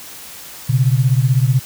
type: beating tone pair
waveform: sine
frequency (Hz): 123.3 / 139.3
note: B2 / C#3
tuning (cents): -2 / +9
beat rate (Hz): 16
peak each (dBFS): -13 / -15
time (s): 0.69-1.6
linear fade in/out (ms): 10
effects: white hiss -35 dBFS RMS until 1.65 s